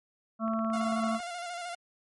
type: harmonic tone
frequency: 223.1 Hz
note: A3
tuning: 24 cents sharp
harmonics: 1 / 3 / 5 / 6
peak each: -29 / -34 / -36 / -37 dBFS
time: 0.39-1.2 s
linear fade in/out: 50 ms
type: click train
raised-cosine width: 0.5 ms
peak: -32 dBFS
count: 14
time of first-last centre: 0.48-1.202 s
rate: 18 Hz
type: tone with vibrato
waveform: sawtooth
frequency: 700 Hz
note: F5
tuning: 4 cents sharp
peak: -32 dBFS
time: 0.73-1.75 s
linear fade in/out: 5 ms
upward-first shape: square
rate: 13 Hz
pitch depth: 33 cents each way
effects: MP3 48 kbps